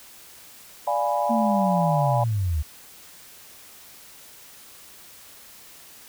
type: chord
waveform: sine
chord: D diminished seventh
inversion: none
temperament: equal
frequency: 587.3 / 698.5 / 830.6 / 987.8 Hz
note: D5 / F5 / Ab5 / Cb6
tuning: 0 / 0 / 0 / 0 cents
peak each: -26 / -27 / -25 / -28 dBFS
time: 0.87-2.24 s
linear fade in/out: 5 ms
type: linear sweep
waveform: sine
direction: down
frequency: 233.7 to 70.9 Hz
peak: -21 dBFS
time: 1.29-2.63 s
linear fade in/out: 20 ms
effects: white hiss -47 dBFS RMS until 6.08 s